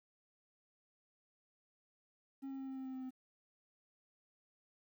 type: tone with pitch steps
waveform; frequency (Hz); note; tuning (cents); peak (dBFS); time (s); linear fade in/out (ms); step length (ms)
triangle; 271.3 / 269.4 / 267.6 / 265.7 / 263.9 / 262.1 / 260.2 / 258.5; C#4 / C#4 / C4 / C4 / C4 / C4 / C4 / C4; -37 / -49 / +39 / +27 / +15 / +3 / -9 / -21; -40; 2.42-3.108; 20; 86
effects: 12-bit